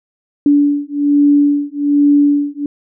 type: beating tone pair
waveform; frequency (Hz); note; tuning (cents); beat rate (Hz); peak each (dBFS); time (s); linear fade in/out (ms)
sine; 287.9 / 289.1; D4 / D4; -34 / -27; 1.2; -12; 0.46-2.66; 2
effects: none